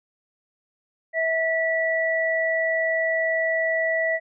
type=tone pair together; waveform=sine; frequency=650.7 / 1950 Hz; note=E5 / B6; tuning=-23 / -23 cents; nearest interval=octave + perfect fifth; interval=1900 cents; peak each=-23 dBFS; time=1.13-4.2 s; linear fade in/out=50 ms; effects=none